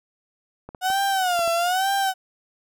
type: clicks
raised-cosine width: 1 ms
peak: -23 dBFS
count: 5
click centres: 0.69 / 0.748 / 0.902 / 1.392 / 1.477 s
type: tone with vibrato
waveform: 35% pulse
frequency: 730 Hz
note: F#5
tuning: 24 cents flat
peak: -18 dBFS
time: 0.81-2.14 s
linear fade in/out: 50 ms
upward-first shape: sine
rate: 1.1 Hz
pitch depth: 140 cents each way
effects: none